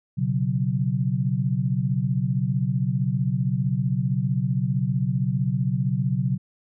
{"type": "chord", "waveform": "sine", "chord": "B suspended second", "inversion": "none", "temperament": "just", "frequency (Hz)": [123.47, 138.9, 185.21], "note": ["B2", "C#3", "F#3"], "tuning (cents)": [0, 4, 2], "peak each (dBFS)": [-25, -24, -26], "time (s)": [0.17, 6.38], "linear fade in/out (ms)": 20, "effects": []}